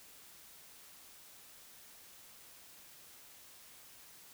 silence, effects white hiss -57 dBFS RMS until 4.33 s

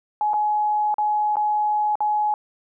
sine tone with dropouts, 843 Hz, G#5, 26 cents sharp, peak -18 dBFS, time 0.21-2.34 s, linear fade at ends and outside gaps 1 ms, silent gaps 0.334-0.34 / 0.942-0.983 / 1.357-1.368 / 1.955-2.005 s, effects none

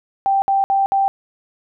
sine tone bursts, 784 Hz, G5, in tune, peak -13 dBFS, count 4, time 0.26-1.08 s, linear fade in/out 0 ms, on 160 ms, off 60 ms, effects none

